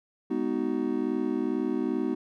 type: chord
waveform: triangle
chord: G# minor seventh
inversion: none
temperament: just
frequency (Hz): 207.7 / 249.2 / 311.5 / 373.8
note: G#3 / B3 / D#4 / F#4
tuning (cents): 0 / +16 / +2 / +18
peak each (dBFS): -33 / -28 / -28 / -30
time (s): 0.3-2.15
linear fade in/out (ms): 10
effects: none